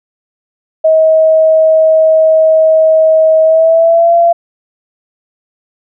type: tone with pitch glide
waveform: sine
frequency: 636 to 681.6 Hz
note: D#5 to F5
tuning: +38 to -42 cents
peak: -4 dBFS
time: 0.84-4.33 s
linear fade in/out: 10 ms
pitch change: +120 cents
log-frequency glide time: 3.43-4.14 s
effects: none